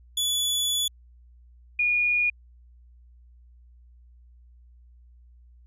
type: tone pair in turn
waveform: sawtooth / sine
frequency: 3430 / 2441 Hz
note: A7 / D#7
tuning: -45 / -34 cents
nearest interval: tritone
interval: 589 cents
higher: first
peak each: -20 dBFS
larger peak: neither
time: 0.17-0.88 / 1.79-2.3 s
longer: first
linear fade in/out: 5 ms
effects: added 60 Hz sine -50 dBFS peak until 5.66 s + resampled to 32000 Hz